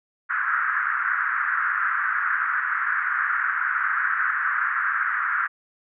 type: band-pass noise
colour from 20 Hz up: pink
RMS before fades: -24 dBFS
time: 0.29-5.48 s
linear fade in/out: 20 ms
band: 1300 to 1700 Hz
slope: 48 dB/octave
effects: none